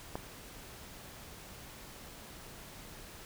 click, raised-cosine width 1 ms, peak -22 dBFS, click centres 0.155 s, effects pink hiss -50 dBFS RMS until 3.25 s

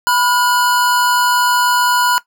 square tone pair together, 987.8 / 1434.8 Hz, B5 / F6, 0 / +46 cents, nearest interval tritone, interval 646 cents, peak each -15 dBFS, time 0.07-2.18 s, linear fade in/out 0 ms, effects noise-tail reverb RT60 0.1 s tail -17 dB re dry

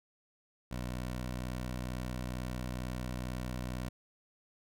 15% pulse tone with pitch glide, 61.8 to 62.19 Hz, B1 to B1, +2 to +13 cents, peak -30 dBFS, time 0.71-3.89 s, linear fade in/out 5 ms, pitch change +11 cents, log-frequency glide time 0.94-1.32 s, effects none

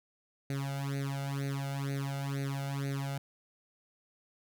sawtooth tone with flanger, 138.59 Hz, C#3, in tune, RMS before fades -35 dBFS, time 0.5-3.18 s, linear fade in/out 2 ms, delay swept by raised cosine 0.47 to 1.43 ms, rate 2.1 Hz, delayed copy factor +1, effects none

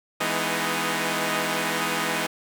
5% pulse chord, E major seventh, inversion none, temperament equal with one note detuned, 164.81 / 207.7 / 250.1 / 311.1 Hz, E3 / G#3 / B3 / D#4, 0 / 0 / +22 / 0 cents, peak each -18 dBFS, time 0.2-2.27 s, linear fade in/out 10 ms, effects none

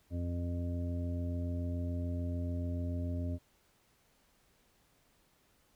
harmonic tone, 86.9 Hz, F2, 8 cents flat, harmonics 1 / 2 / 3 / 4 / 5 / 7, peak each -34 / -46 / -40 / -53 / -55 / -47 dBFS, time 0.1-3.39 s, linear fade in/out 50 ms, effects pink hiss -70 dBFS RMS until 5.75 s

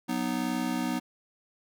square chord, B major, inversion second, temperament just, 185.21 / 246.9 / 308.7 Hz, F#3 / B3 / D#4, +2 / 0 / -14 cents, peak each -36 / -31 / -34 dBFS, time 0.08-1 s, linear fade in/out 20 ms, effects none

